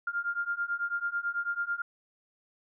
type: beating tone pair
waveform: sine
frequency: 1396.9 / 1406 Hz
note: F6 / F6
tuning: 0 / +11 cents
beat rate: 9.1 Hz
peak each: -33 / -32 dBFS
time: 0.07-1.82 s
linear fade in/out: 5 ms
effects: none